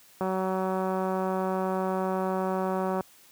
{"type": "click train", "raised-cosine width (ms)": 1, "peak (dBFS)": -16, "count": 527, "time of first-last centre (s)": [0.21, 3.008], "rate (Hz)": 188, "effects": ["white hiss -56 dBFS RMS until 3.31 s", "high-pass 80 Hz 12 dB/octave"]}